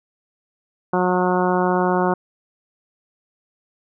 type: harmonic tone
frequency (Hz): 181.5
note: F#3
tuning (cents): -33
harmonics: 1 / 2 / 3 / 4 / 5 / 6 / 7 / 8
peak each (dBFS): -22 / -21 / -25 / -24 / -24 / -27 / -30 / -30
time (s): 0.93-2.14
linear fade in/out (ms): 5
effects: none